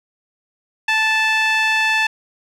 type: tone with band-pass filter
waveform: sawtooth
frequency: 877 Hz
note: A5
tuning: 6 cents flat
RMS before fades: -17 dBFS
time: 0.88-2.07 s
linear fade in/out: 5 ms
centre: 2300 Hz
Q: 2.2
effects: none